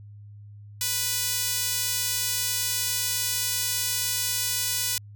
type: tone with high-pass filter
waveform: sawtooth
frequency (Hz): 493.9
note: B4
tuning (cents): 0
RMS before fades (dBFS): -27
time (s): 0.81-4.98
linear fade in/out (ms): 2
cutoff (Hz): 4900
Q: 0.59
effects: added 103 Hz sine -42 dBFS peak until 5.15 s